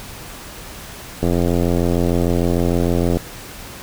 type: click train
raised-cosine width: 2 ms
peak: -5 dBFS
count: 169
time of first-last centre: 1.23-3.17 s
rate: 86.6 Hz
effects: pink hiss -35 dBFS RMS until 3.82 s